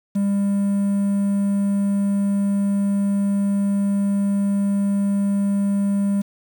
triangle tone with quantisation, 200 Hz, G3, 35 cents sharp, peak -15 dBFS, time 0.15-6.22 s, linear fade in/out 10 ms, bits 7, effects none

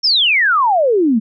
sine exponential sweep, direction down, 5580 to 207.7 Hz, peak -10 dBFS, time 0.03-1.2 s, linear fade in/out 20 ms, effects none

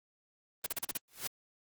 white noise bursts, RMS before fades -34 dBFS, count 6, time 0.64-0.974 s, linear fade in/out 5 ms, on 24 ms, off 38 ms
white noise with exponential growth, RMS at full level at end -33 dBFS, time 1.08-1.27 s, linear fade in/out 0 ms, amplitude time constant 41 ms
effects Opus 32 kbps

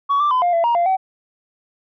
sine tone with pitch steps, 1125 / 1176 / 1014 / 704 / 674 / 943 / 692 / 760 Hz, C#6 / D6 / B5 / F5 / E5 / A#5 / F5 / F#5, +25 / +2 / +45 / +14 / +38 / +20 / -16 / +46 cents, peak -12 dBFS, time 0.09-0.97 s, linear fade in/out 20 ms, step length 110 ms, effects tanh soft clip ceiling -12 dBFS

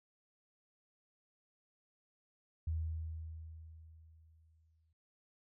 sine tone with exponential decay, 80.3 Hz, E2, 45 cents flat, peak -33 dBFS, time 2.67-4.93 s, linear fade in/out 5 ms, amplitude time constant 490 ms, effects noise-tail reverb RT60 0.5 s tail -20 dB re dry

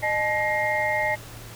sine tone cluster, 612 / 859 / 1888 / 2114 Hz, D#5 / A5 / A#6 / C7, -29 / -42 / +22 / +17 cents, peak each -27 dBFS, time 0.02-1.16 s, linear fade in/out 20 ms, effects added 114 Hz sine -42 dBFS peak until 1.55 s + pink hiss -43 dBFS RMS until 1.55 s

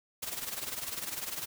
white noise with tremolo, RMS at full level -35 dBFS, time 0.22-1.46 s, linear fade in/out 10 ms, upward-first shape sine, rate 20 Hz, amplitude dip 70%, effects none

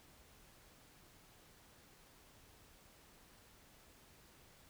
silence, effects pink hiss -64 dBFS RMS until 4.69 s

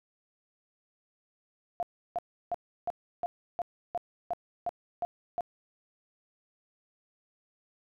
sine tone bursts, 698.5 Hz, F5, in tune, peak -28 dBFS, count 11, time 1.8-5.408 s, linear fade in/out 0 ms, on 28 ms, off 330 ms, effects none

